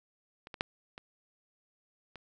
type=clicks; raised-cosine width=0.3 ms; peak=-30 / -26 / -13 / -28 / -30 dBFS; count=5; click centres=0.471 / 0.542 / 0.609 / 0.979 / 2.157 s; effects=none

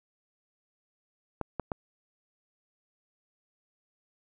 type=clicks; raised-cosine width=1 ms; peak=-17 dBFS; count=3; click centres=1.413 / 1.597 / 1.718 s; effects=none

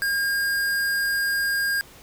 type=tone; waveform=square; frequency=1616 Hz; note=G#6; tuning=48 cents flat; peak=-22 dBFS; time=0.02-1.81 s; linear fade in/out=0 ms; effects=pink hiss -48 dBFS RMS until 2.02 s

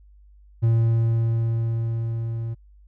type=tone with level ramp; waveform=triangle; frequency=114.5 Hz; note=A#2; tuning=31 cents flat; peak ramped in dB=-13 to -24 dBFS; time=0.62-2.55 s; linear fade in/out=20 ms; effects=added 50 Hz sine -48 dBFS peak until 2.87 s

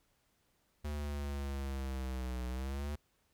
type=linear two-way sweep; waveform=square; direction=down then up; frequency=74.6 to 61.74 to 74.6 Hz; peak=-37 dBFS; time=0.84-2.96 s; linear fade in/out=10 ms; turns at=2.47 s; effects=pink hiss -75 dBFS RMS until 3.33 s

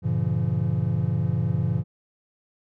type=chord; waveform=triangle; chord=G diminished seventh; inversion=none; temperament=just; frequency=98 / 117.6 / 141.12 / 169.34 Hz; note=G2 / Bb2 / Db3 / Fb3; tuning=0 / +16 / +31 / +47 cents; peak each=-26 / -24 / -25 / -25 dBFS; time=0.02-1.84 s; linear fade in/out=50 ms; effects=none

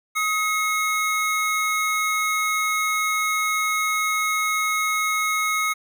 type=tone pair together; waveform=square; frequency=1265 / 2169 Hz; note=D#6 / C#7; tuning=+28 / -38 cents; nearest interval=major sixth; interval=934 cents; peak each=-24 / -24 dBFS; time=0.15-5.74 s; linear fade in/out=20 ms; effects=none

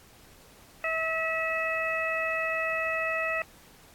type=harmonic tone; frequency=647 Hz; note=E5; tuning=32 cents flat; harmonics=1 / 2 / 3 / 4; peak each=-32 / -34 / -31 / -32 dBFS; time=0.84-3.42 s; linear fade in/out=2 ms; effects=pink hiss -55 dBFS RMS until 3.94 s + AAC 64 kbps

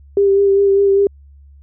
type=tone with vibrato; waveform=sine; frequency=396.4 Hz; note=G4; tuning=19 cents sharp; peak=-9 dBFS; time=0.17-1.07 s; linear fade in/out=2 ms; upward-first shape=sine; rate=5 Hz; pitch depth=21 cents each way; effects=added 70 Hz sine -40 dBFS peak until 1.62 s

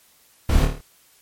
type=noise with echo; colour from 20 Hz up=brown; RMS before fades=-17 dBFS; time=0.49-0.65 s; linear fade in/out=5 ms; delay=27 ms; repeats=6; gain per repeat=-4 dB; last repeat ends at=0.812 s; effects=white hiss -56 dBFS RMS until 1.21 s + MP3 64 kbps

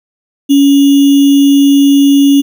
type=tone with sample-and-hold; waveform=sine; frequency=280 Hz; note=C#4; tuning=18 cents sharp; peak=-3 dBFS; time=0.49-2.42 s; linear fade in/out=20 ms; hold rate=3150 Hz; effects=none

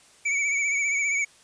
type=tone with vibrato; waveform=square; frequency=2270 Hz; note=C#7; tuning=41 cents sharp; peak=-23 dBFS; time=0.25-1.25 s; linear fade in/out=10 ms; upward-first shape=sine; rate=15 Hz; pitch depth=49 cents each way; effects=white hiss -55 dBFS RMS until 1.43 s + resampled to 22050 Hz

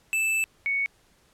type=tone pair in turn; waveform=square / sine; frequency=2637 / 2222 Hz; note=E7 / C#7; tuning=0 / +4 cents; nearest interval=minor third; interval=296 cents; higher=first; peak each=-23 dBFS; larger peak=neither; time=0.13-0.44 / 0.66-0.86 s; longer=first; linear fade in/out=0 ms; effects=pink hiss -62 dBFS RMS until 1.33 s + low-pass 12000 Hz 12 dB/octave

